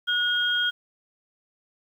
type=tone pair together; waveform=sine; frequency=1454 / 3240 Hz; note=F#6 / G#7; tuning=-31 / -43 cents; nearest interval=octave + major second; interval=1388 cents; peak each=-24 dBFS; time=0.07-0.71 s; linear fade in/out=20 ms; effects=9-bit